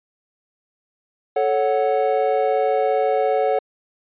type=chord; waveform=triangle; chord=F# minor; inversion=first; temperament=equal with one note detuned; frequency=437 / 554.4 / 740 Hz; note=A4 / C#5 / F#5; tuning=-12 / 0 / 0 cents; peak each=-19 dBFS; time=1.36-3.59 s; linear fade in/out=5 ms; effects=resampled to 8000 Hz